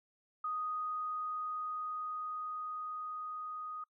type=tone with level ramp; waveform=sine; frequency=1244.5 Hz; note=D#6; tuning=in tune; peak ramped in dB=-34 to -40 dBFS; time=0.44-3.84 s; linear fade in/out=5 ms; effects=noise-tail reverb RT60 0.1 s tail -24 dB re dry